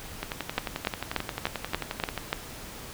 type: two click trains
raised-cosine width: 0.3 ms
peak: -9 / -14 dBFS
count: 7 / 23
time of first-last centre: 0.58-2.329 / 0.23-2.177 s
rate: 3.43 / 11.3 Hz
effects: pink hiss -42 dBFS RMS until 2.93 s